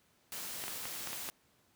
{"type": "noise", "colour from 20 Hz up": "white", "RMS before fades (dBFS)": -42, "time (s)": [0.32, 1.3], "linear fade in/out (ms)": 0}
{"type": "clicks", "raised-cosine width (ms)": 0.3, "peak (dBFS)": -24, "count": 6, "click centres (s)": [0.639, 0.681, 0.855, 1.073, 1.131, 1.289]}
{"effects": ["pink hiss -70 dBFS RMS until 1.75 s", "high-pass 80 Hz 12 dB/octave"]}